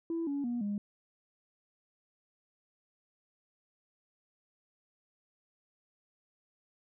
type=tone with pitch steps; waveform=sine; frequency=332.1 / 282.5 / 240.3 / 204.4 Hz; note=E4 / C#4 / B3 / G#3; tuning=+13 / +33 / -47 / -27 cents; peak=-30 dBFS; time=0.1-0.78 s; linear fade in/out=2 ms; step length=170 ms; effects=tanh soft clip ceiling -28 dBFS